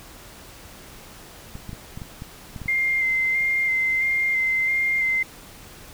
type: clicks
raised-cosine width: 5 ms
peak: -22 dBFS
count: 9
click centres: 1.554 / 1.693 / 1.731 / 1.975 / 2.018 / 2.221 / 2.562 / 2.617 / 2.659 s
type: tone with vibrato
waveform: sine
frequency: 2093 Hz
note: C7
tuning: in tune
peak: -19 dBFS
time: 2.68-5.23 s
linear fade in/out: 5 ms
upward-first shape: square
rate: 1.5 Hz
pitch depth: 15 cents each way
effects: pink hiss -44 dBFS RMS until 5.93 s